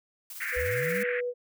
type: noise with tremolo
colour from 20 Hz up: blue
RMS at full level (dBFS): -40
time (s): 0.3-1.03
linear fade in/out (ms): 2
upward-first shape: sine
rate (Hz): 17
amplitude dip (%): 45
type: band-pass noise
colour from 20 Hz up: pink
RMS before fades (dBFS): -33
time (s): 0.4-1.21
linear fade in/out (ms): 10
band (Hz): 1600 to 2200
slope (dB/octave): 48
type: tone with pitch glide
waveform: sine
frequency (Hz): 496 to 490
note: B4 to B4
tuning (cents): +7 to -14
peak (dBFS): -28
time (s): 0.52-1.34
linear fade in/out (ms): 50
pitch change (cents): -21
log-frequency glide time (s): 0.65-0.92
type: linear sweep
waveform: sine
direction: up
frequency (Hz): 57.5 to 212.4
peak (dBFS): -33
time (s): 0.56-1.04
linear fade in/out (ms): 10
effects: none